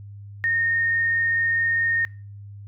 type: tone with frequency modulation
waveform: sine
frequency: 1841 Hz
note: A#6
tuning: 22 cents flat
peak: -19 dBFS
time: 0.44-2.05 s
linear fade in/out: 0 ms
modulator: 24.7 Hz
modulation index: 0.37
effects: noise-tail reverb RT60 0.4 s tail -24 dB re dry + added 101 Hz sine -37 dBFS peak until 2.67 s